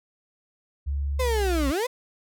sine tone with pitch glide, 70.5 to 62.09 Hz, C#2 to B1, +30 to +10 cents, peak -24 dBFS, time 0.86-1.72 s, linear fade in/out 20 ms, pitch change -220 cents, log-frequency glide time 1.17-1.49 s
35% pulse linear two-way sweep, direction down then up, 523.3 to 261.6 to 523.3 Hz, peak -22 dBFS, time 1.19-1.87 s, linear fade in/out 10 ms, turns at 1.69 s
effects none

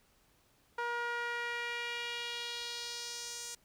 sawtooth tone with band-pass filter sweep, 475.6 Hz, A#4, 35 cents sharp, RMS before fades -39 dBFS, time 0.78-3.55 s, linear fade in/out 5 ms, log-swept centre 1200 to 7200 Hz, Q 1.9, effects pink hiss -69 dBFS RMS until 3.64 s

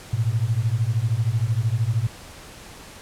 sine beating tone pair, 106.9 / 119.9 Hz, A2 / A#2, -49 / +49 cents, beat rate 13 Hz, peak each -22 dBFS, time 0.13-2.07 s, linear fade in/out 5 ms, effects pink hiss -42 dBFS RMS until 3.01 s + low-pass 11000 Hz 12 dB/octave

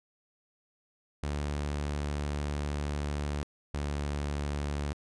sawtooth tone pair in turn, 73 / 72.5 Hz, D2 / D2, -10 / -22 cents, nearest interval unison, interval 12 cents, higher first, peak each -27 dBFS, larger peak neither, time 1.23-3.43 / 3.74-4.93 s, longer first, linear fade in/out 0 ms, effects resampled to 22050 Hz

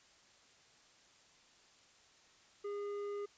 sine tone with tanh clipping, 408 Hz, G#4, 31 cents flat, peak -40 dBFS, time 2.64-3.26 s, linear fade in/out 10 ms, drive 9 dB, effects white hiss -65 dBFS RMS until 3.37 s + resampled to 16000 Hz

